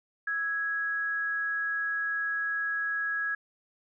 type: tone pair together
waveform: sine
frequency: 1318.5 / 1661.2 Hz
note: E6 / G#6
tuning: 0 / 0 cents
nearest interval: major third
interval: 400 cents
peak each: -38 / -28 dBFS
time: 0.27-3.35 s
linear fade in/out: 5 ms
effects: none